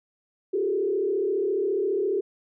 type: tone with frequency modulation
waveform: sine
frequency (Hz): 396.3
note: G4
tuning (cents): +19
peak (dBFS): -22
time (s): 0.53-2.21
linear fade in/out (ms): 10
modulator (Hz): 34.6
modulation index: 1.2
effects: none